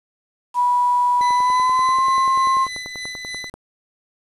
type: tone with pitch glide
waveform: sine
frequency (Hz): 979 to 1061.5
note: B5 to C6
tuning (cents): -15 to +25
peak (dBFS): -14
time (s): 0.54-2.68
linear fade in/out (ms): 50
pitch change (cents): +140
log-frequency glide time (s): 1.32-2.06
type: tone with tremolo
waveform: 25% pulse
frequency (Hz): 2003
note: B6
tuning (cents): +24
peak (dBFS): -23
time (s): 1.21-3.5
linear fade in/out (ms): 5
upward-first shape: triangle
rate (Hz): 3.4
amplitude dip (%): 45
type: click train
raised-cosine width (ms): 1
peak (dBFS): -21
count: 25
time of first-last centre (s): 1.21-3.54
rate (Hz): 10.3
effects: resampled to 24000 Hz + 7-bit